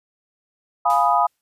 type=chord; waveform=sine; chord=F half-diminished seventh; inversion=none; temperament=equal; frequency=698.5 / 830.6 / 987.8 / 1244.5 Hz; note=F5 / Ab5 / Cb6 / Eb6; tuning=0 / 0 / 0 / 0 cents; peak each=-20 dBFS; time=0.85-1.27 s; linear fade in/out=10 ms
type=noise with exponential decay; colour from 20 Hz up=white; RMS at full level=-37 dBFS; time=0.9-1.41 s; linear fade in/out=0 ms; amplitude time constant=110 ms
effects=resampled to 32000 Hz